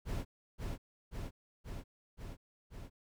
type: noise with echo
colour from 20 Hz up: brown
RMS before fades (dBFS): -37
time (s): 0.05-0.25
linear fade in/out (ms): 50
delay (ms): 530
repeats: 5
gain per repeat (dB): -2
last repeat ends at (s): 2.9
effects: none